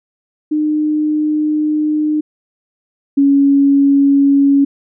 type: tone pair in turn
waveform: sine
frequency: 304.1 / 279.2 Hz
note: D#4 / C#4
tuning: -40 / +13 cents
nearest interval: minor second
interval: 147 cents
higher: first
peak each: -12 / -7 dBFS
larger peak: second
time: 0.51-2.21 / 3.17-4.65 s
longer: first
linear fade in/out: 10 ms
effects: none